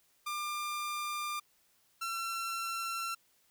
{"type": "tone pair in turn", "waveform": "sawtooth", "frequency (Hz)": [1196, 1353], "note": ["D6", "E6"], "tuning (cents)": [31, 45], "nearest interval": "major second", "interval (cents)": 214, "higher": "second", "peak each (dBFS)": [-31, -31], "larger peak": "neither", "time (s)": [[0.26, 1.4], [2.01, 3.15]], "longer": "neither", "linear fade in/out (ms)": 10, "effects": ["white hiss -70 dBFS RMS until 3.5 s"]}